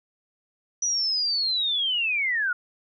sine linear sweep, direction down, 5920 to 1400 Hz, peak -22 dBFS, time 0.82-2.53 s, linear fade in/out 5 ms, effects none

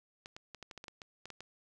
clicks, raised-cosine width 0.2 ms, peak -29 dBFS, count 12, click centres 0.259 / 0.365 / 0.547 / 0.627 / 0.712 / 0.777 / 0.841 / 0.882 / 1.018 / 1.256 / 1.303 / 1.406 s, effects none

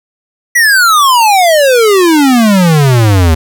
square exponential sweep, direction down, 1975.5 to 77.4 Hz, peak -5 dBFS, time 0.55-3.35 s, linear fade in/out 10 ms, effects none

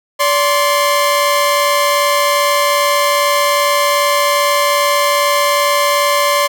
sawtooth tone pair together, 577 / 1051.5 Hz, D5 / C6, -31 / +8 cents, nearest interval minor seventh, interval 1039 cents, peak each -10 dBFS, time 0.19-6.48 s, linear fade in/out 20 ms, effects none

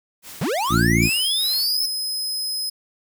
white noise with tremolo, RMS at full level -38 dBFS, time 0.22-1.69 s, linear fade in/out 50 ms, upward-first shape sine, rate 2.5 Hz, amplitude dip 75%
square linear sweep, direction up, 108.6 to 5350 Hz, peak -21 dBFS, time 0.41-1.86 s, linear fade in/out 5 ms
harmonic tone, 57.5 Hz, A#1, 23 cents flat, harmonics 1 / 2 / 3 / 4 / 5 / 6, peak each -25 / -21 / -21 / -23 / -24 / -25 dBFS, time 0.69-1.1 s, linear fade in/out 50 ms
sawtooth tone, 5080 Hz, D#8, 35 cents sharp, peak -21 dBFS, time 1.02-2.7 s, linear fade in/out 10 ms
effects none

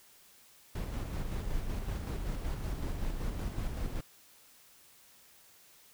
brown noise with tremolo, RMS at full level -34 dBFS, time 0.75-4.01 s, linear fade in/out 5 ms, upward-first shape square, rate 5.3 Hz, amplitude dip 35%, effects white hiss -60 dBFS RMS until 5.93 s

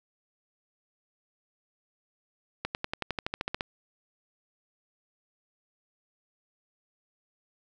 accelerating click train, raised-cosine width 0.3 ms, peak -14 dBFS, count 13, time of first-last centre 2.65-3.609 s, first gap 99 ms, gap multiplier 0.96, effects none

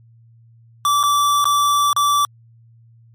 square tone with dropouts, 1161 Hz, D6, 20 cents flat, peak -14 dBFS, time 0.85-2.25 s, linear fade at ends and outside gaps 1 ms, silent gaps 1.03-1.036 / 1.443-1.454 / 1.93-1.964 s, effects added 115 Hz sine -46 dBFS peak until 3.14 s + MP3 64 kbps

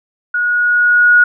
sine tone with level ramp, 1451 Hz, F#6, 34 cents flat, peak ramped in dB -13 to -4 dBFS, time 0.34-1.24 s, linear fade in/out 5 ms, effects none

